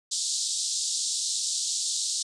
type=band-pass noise; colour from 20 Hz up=white; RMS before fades=-29 dBFS; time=0.11-2.23 s; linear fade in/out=10 ms; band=3700 to 8500 Hz; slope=48 dB/octave; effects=resampled to 24000 Hz